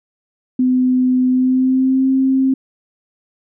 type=tone with pitch glide; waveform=sine; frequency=254.2 to 265 Hz; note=C4 to C4; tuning=-50 to +22 cents; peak=-11 dBFS; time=0.59-2.54 s; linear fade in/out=5 ms; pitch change=+72 cents; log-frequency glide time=1.28-2.09 s; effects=none